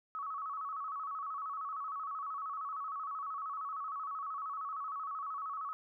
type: tone with vibrato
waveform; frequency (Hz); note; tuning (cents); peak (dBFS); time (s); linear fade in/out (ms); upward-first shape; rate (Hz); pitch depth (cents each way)
sine; 1200; D6; +37; -37; 0.15-5.73; 0; square; 13; 110
effects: none